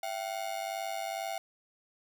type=ring-modulated tone; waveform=45% pulse; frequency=722 Hz; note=F#5; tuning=43 cents flat; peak=-31 dBFS; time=0.03-1.38 s; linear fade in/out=0 ms; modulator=51.1 Hz; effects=none